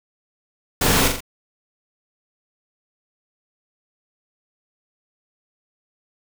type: noise with echo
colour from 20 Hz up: pink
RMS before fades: -18 dBFS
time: 0.81-1.08 s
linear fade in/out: 5 ms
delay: 42 ms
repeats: 3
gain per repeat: -5 dB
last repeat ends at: 1.206 s
effects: none